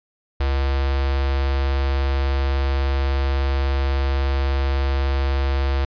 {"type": "tone with notch filter", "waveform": "square", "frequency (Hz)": 68.2, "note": "C#2", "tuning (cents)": -28, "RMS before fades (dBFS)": -20, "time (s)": [0.4, 5.85], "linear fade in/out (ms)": 5, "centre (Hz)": 190, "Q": 0.86, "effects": ["resampled to 11025 Hz"]}